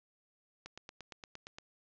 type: click train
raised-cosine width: 0.2 ms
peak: -29 dBFS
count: 9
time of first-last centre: 0.66-1.585 s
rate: 8.65 Hz
effects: resampled to 16000 Hz + 11-bit